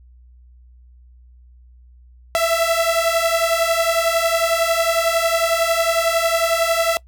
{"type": "beating tone pair", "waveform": "sawtooth", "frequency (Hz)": [659.3, 670.3], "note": ["E5", "E5"], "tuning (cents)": [0, 29], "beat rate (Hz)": 11, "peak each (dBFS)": -15, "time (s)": [2.35, 6.97], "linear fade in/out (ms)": 0, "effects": ["noise-tail reverb RT60 0.1 s tail -22 dB re dry", "added 61 Hz sine -44 dBFS peak until 7.07 s"]}